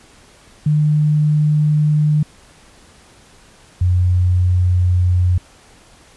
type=tone pair in turn; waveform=sine; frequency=150.9 / 89.94 Hz; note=D3 / F#2; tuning=+47 / -49 cents; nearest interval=major sixth; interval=896 cents; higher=first; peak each=-11 dBFS; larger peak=neither; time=0.66-2.23 / 3.81-5.38 s; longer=neither; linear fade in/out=5 ms; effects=pink hiss -47 dBFS RMS until 6.16 s + resampled to 24000 Hz